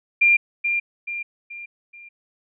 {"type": "tone with echo", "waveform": "sine", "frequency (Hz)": 2392, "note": "D7", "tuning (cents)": 31, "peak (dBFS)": -12, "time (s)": [0.21, 0.37], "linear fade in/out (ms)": 10, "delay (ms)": 430, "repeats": 4, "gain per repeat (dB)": -7, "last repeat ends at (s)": 2.09, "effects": []}